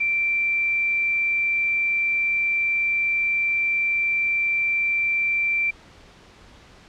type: tone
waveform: sine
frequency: 2349 Hz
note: D7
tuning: in tune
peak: -19 dBFS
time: 0-5.71 s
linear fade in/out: 10 ms
effects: pink hiss -49 dBFS RMS until 6.88 s + low-pass 5000 Hz 12 dB/octave